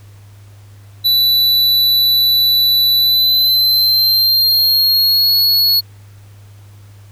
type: tone with pitch glide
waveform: square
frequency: 3967 to 4351 Hz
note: B7 to C#8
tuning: +7 to -33 cents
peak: -10 dBFS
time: 1.04-5.81 s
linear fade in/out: 20 ms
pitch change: +160 cents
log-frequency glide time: 2.98-5.38 s
effects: added 101 Hz sine -37 dBFS peak until 7.11 s + pink hiss -50 dBFS RMS until 7.11 s